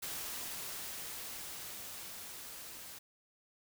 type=noise with level ramp; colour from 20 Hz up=white; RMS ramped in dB=-41 to -49 dBFS; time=0.02-2.99 s; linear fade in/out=10 ms; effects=none